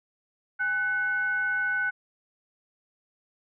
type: tone with frequency modulation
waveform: sine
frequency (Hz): 1499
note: F#6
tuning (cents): +22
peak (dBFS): -24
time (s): 0.59-1.91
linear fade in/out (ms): 20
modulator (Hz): 681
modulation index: 0.34
effects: none